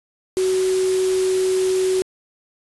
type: tone in noise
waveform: sine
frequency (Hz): 374.6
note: F#4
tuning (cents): +21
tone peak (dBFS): -16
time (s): 0.37-2.02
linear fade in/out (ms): 0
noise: white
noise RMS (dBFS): -30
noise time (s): 0.37-2.02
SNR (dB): +11
effects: resampled to 24000 Hz